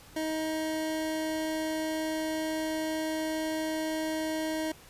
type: tone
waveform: 25% pulse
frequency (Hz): 315.1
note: D#4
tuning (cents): +22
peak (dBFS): -26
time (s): 0.16-4.72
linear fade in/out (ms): 5
effects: pink hiss -53 dBFS RMS until 4.89 s + resampled to 32000 Hz